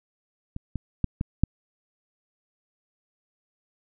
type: clicks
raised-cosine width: 5 ms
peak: -21 / -17 / -10 / -14 / -6 dBFS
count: 5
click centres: 0.564 / 0.757 / 1.043 / 1.211 / 1.436 s
effects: none